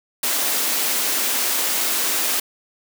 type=high-pass noise; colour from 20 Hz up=white; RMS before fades=-21 dBFS; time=0.23-2.4 s; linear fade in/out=5 ms; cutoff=220 Hz; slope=48 dB/octave; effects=none